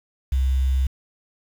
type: tone with quantisation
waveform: sine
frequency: 65.6 Hz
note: C2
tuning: 5 cents sharp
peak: -17 dBFS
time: 0.32-0.87 s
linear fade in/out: 5 ms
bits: 7
effects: none